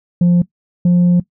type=tone pair in turn; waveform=sine; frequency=175.2 / 176.42 Hz; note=F3 / F3; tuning=+6 / +18 cents; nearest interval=unison; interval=12 cents; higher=second; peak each=-5 dBFS; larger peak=neither; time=0.21-0.42 / 0.85-1.2 s; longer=second; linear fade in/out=5 ms; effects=noise-tail reverb RT60 0.1 s tail -19 dB re dry + tanh soft clip ceiling -7 dBFS